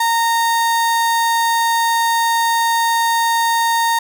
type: tone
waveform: 35% pulse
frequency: 923 Hz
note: A#5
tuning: 17 cents flat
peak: -12 dBFS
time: 0-3.99 s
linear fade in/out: 5 ms
effects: none